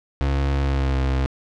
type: tone with pitch glide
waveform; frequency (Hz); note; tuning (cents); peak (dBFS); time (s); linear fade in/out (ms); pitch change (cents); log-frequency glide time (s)
35% pulse; 69.3 to 66.48; C#2 to C2; 0 to +28; -17; 0.21-1.26; 0; -72; 0.61-0.97
effects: low-pass 4000 Hz 12 dB/octave